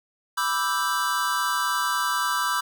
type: chord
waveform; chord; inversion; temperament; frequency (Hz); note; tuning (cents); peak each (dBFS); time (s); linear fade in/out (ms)
square; E minor seventh; second; equal; 987.8 / 1174.7 / 1318.5 / 1568; B5 / D6 / E6 / G6; 0 / 0 / 0 / 0; -29; 0.37-2.61; 10
effects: none